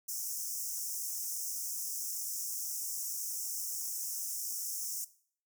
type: high-pass noise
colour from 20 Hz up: pink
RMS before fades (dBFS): -38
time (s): 0.08-5.05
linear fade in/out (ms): 10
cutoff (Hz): 5400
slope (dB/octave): 96
effects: noise-tail reverb RT60 0.5 s tail -17 dB re dry